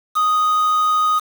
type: tone with quantisation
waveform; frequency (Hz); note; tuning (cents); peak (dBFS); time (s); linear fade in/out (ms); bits
triangle; 1244.5; D#6; 0; -12; 0.15-1.2; 20; 5
effects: none